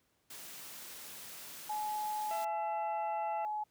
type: high-pass noise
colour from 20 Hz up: white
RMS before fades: -48 dBFS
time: 0.3-2.45 s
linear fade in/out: 5 ms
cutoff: 110 Hz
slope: 48 dB/octave
type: tone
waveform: sine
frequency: 848 Hz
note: G#5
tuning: 36 cents sharp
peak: -34 dBFS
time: 1.69-3.64 s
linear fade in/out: 10 ms
type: harmonic tone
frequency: 670 Hz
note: E5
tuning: 28 cents sharp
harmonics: 1 / 2 / 3 / 4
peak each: -39 / -48 / -54 / -53 dBFS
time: 2.31-3.45 s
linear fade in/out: 0 ms
effects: pink hiss -75 dBFS RMS until 3.7 s + high-pass 60 Hz 12 dB/octave